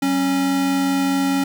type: tone pair together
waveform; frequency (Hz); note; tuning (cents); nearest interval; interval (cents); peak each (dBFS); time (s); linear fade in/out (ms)
square; 189.6 / 274.2; F#3 / C#4; +43 / -19; tritone; 638; -27 / -18; 0.02-1.44; 5
effects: 8-bit